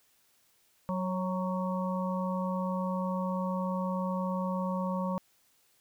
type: harmonic tone with a mistuned harmonic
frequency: 185.7 Hz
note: F#3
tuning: 7 cents sharp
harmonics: 1 / 3 / 5 / 6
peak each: -31 / -36 / -38 / -39 dBFS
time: 0.89-5.18 s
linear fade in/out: 0 ms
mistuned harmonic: 3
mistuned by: -25 cents
effects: white hiss -68 dBFS RMS until 5.8 s